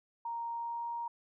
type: tone with pitch glide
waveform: sine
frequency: 932.3 to 938.2 Hz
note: A#5 to A#5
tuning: 0 to +11 cents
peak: -35 dBFS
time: 0.25-1.08 s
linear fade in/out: 5 ms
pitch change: +11 cents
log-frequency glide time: 0.51-0.87 s
effects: none